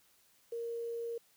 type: tone with quantisation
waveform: sine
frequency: 466.2 Hz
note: A#4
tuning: in tune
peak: -36 dBFS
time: 0.52-1.18 s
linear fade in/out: 5 ms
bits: 10
effects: white hiss -68 dBFS RMS until 1.36 s